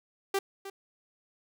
sawtooth tone with echo, 392 Hz, G4, in tune, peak -22 dBFS, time 0.34-0.39 s, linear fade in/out 5 ms, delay 310 ms, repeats 1, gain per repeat -13 dB, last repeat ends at 0.7 s, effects none

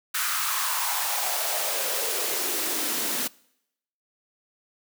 white noise with high-pass filter sweep, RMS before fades -27 dBFS, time 0.14-3.28 s, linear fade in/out 10 ms, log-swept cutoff 1400 to 230 Hz, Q 3.6, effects noise-tail reverb RT60 0.8 s tail -24 dB re dry

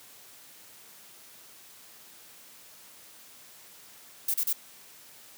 violet noise bursts, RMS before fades -27 dBFS, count 3, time 4.28-4.53 s, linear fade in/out 5 ms, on 60 ms, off 35 ms, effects white hiss -52 dBFS RMS until 5.37 s + high-pass 100 Hz 12 dB/octave

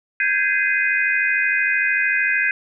sine chord, Ab major seventh, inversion third, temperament equal with one note detuned, 1568 / 1661.2 / 2058 / 2489 Hz, G6 / Ab6 / C7 / Eb7, 0 / 0 / -29 / 0 cents, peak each -22 dBFS, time 0.2-2.51 s, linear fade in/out 2 ms, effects none

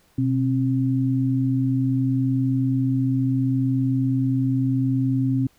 sine tone pair together, 125.77 / 266.5 Hz, B2 / C4, +32 / +32 cents, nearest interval octave + minor second, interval 1300 cents, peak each -21 dBFS, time 0.18-5.47 s, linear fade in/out 5 ms, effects pink hiss -60 dBFS RMS until 5.58 s

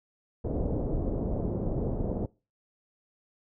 pink low-pass noise, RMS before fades -30 dBFS, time 0.44-2.26 s, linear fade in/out 5 ms, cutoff 580 Hz, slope 24 dB/octave, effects noise-tail reverb RT60 0.3 s tail -22 dB re dry

